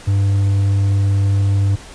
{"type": "tone", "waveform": "triangle", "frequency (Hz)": 99.1, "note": "G2", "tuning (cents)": 19, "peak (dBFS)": -10, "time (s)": [0.07, 1.76], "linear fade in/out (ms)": 10, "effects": ["pink hiss -38 dBFS RMS until 1.94 s", "resampled to 22050 Hz"]}